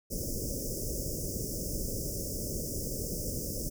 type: band-stop noise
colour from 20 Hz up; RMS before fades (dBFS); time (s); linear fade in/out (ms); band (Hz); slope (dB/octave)
pink; -35; 0.1-3.7; 20; 600 to 5100; 96
effects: none